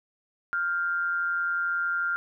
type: tone pair together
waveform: sine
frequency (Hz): 1396.9 / 1568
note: F6 / G6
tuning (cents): 0 / 0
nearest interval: major second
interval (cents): 200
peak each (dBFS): -25 / -34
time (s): 0.53-2.16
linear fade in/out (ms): 0
effects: none